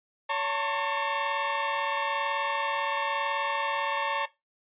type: tone cluster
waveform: sawtooth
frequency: 565 / 899 / 1071 / 1109 Hz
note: C#5 / A5 / C6 / C#6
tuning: +33 / +37 / +40 / 0 cents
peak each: -30 / -25 / -31 / -30 dBFS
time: 0.29-4.26 s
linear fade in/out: 10 ms
effects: noise-tail reverb RT60 0.2 s tail -17 dB re dry + resampled to 8000 Hz